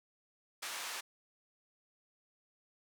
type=band-pass noise; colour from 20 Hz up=pink; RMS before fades=-42 dBFS; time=0.62-1.01 s; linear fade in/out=10 ms; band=1000 to 11000 Hz; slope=12 dB/octave; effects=none